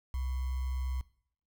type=tone with sample-and-hold; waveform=sine; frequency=64.4 Hz; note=C2; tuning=27 cents flat; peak=-31 dBFS; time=0.14-1.01 s; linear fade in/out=0 ms; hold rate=1050 Hz; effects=noise-tail reverb RT60 0.6 s tail -20 dB re dry